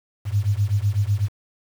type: beating tone pair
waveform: sine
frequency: 98 / 106 Hz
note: G2 / G#2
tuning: 0 / +36 cents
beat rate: 8 Hz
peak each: -21 / -21 dBFS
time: 0.25-1.29 s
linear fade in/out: 50 ms
effects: 7-bit